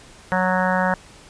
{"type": "harmonic tone", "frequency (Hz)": 184.7, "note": "F#3", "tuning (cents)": -3, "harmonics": [1, 3, 4, 5, 6, 7, 8, 9, 10], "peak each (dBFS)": [-23, -24, -26, -24, -30, -31, -27, -27, -31], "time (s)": [0.32, 0.94], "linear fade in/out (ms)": 0, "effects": ["pink hiss -46 dBFS RMS until 1.29 s", "resampled to 22050 Hz"]}